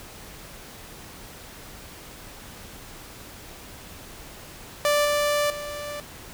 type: tone with level steps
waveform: sawtooth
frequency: 587.3 Hz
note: D5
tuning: in tune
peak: -15 / -17 / -28 dBFS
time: 4.85-6 s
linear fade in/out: 0 ms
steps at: 5.05 / 5.5 s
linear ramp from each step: 2 ms
effects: pink hiss -43 dBFS RMS until 6.33 s